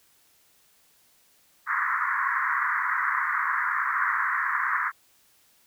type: band-pass noise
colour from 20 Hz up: pink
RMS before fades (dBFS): -26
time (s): 1.66-4.92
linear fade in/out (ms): 50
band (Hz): 1000 to 2000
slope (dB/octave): 96
effects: white hiss -62 dBFS RMS until 5.66 s